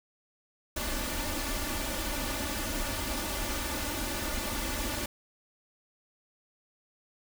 pink noise with comb filter, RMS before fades -33 dBFS, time 0.76-5.06 s, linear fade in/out 5 ms, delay 3.4 ms, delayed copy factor +0.9, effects none

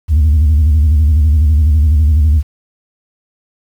sine tone with vibrato, 76 Hz, D#2, 40 cents flat, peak -4 dBFS, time 0.08-2.43 s, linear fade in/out 50 ms, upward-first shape square, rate 12 Hz, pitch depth 100 cents each way, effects tanh soft clip ceiling -5 dBFS + 7-bit

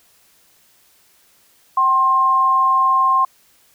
sine tone pair together, 766 / 1060.7 Hz, G5 / C6, -40 / +23 cents, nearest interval tritone, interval 563 cents, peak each -23 / -12 dBFS, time 1.77-3.25 s, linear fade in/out 5 ms, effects white hiss -55 dBFS RMS until 3.74 s

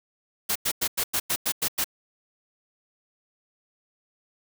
white noise bursts, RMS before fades -25 dBFS, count 9, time 0.49-1.844 s, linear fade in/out 10 ms, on 66 ms, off 95 ms, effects none

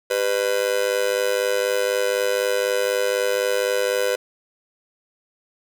45% pulse tone with amplitude modulation, 499.8 Hz, B4, 21 cents sharp, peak -15 dBFS, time 0.1-4.16 s, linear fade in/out 10 ms, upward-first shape sine, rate 104 Hz, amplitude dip 95%, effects none

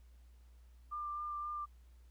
sine tone with vibrato, 1192 Hz, D6, 25 cents sharp, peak -38 dBFS, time 0.91-1.66 s, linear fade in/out 20 ms, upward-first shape sine, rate 3.8 Hz, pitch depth 13 cents each way, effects added 60 Hz sine -57 dBFS peak until 2.1 s + pink hiss -75 dBFS RMS until 2.1 s

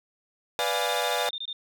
sine tone bursts, 3627 Hz, A#7, 48 cents flat, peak -31 dBFS, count 13, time 0.59-1.529 s, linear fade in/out 2 ms, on 51 ms, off 23 ms
sawtooth chord, B diminished seventh, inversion none, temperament equal, 493.9 / 587.3 / 698.5 / 830.6 Hz, B4 / D5 / F5 / Ab5, 0 / 0 / 0 / 0 cents, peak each -27 dBFS, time 0.59-1.29 s, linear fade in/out 0 ms
effects none

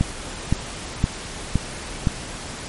click train, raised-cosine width 5 ms, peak -5 dBFS, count 5, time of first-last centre 0.01-2.072 s, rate 1.94 Hz, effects pink hiss -33 dBFS RMS until 2.68 s + MP3 48 kbps

